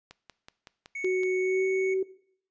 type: click train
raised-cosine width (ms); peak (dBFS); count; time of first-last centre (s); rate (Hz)
0.2; -28; 7; 0.11-1.234; 5.34
type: tone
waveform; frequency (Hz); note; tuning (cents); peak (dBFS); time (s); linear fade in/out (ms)
triangle; 2217; C#7; 0; -31; 0.95-1.94; 5
type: tone with pitch glide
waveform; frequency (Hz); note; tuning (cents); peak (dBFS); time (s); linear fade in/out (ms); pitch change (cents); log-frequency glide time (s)
sine; 371.2 to 379.7; F#4 to F#4; +6 to +45; -23; 1.04-2.03; 5; +39; 1.4-1.64
effects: noise-tail reverb RT60 0.6 s tail -19 dB re dry + resampled to 16000 Hz